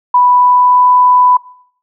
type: tone with pitch glide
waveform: sine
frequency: 987.8 to 995.2 Hz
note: B5 to B5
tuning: 0 to +13 cents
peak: -5 dBFS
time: 0.14-1.37 s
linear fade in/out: 5 ms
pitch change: +13 cents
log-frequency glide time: 0.29-0.89 s
effects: noise-tail reverb RT60 0.6 s tail -20 dB re dry